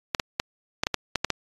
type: clicks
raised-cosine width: 0.2 ms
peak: -5 dBFS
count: 9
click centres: 0.148 / 0.198 / 0.399 / 0.835 / 0.869 / 0.943 / 1.157 / 1.246 / 1.303 s
effects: AAC 32 kbps